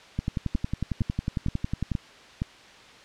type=two click trains; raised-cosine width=5 ms; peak=-14 / -14 dBFS; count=20 / 5; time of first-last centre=0.19-1.917 / 0.55-2.419 s; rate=11 / 2.14 Hz; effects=white hiss -49 dBFS RMS until 3.04 s + low-pass 4000 Hz 12 dB/octave